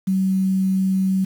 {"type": "tone", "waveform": "sine", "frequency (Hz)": 190.1, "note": "F#3", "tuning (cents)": 47, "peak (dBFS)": -16, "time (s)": [0.07, 1.25], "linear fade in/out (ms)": 10, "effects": ["7-bit"]}